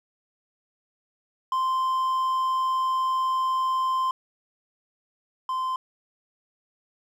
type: tone pair in turn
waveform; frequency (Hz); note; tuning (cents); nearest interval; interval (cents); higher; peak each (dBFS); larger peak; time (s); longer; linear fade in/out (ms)
triangle; 1042 / 1036.6; C6 / C6; -7 / -16; unison; 9; first; -20 / -23; first; 1.52-4.11 / 5.49-5.76; first; 2
effects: none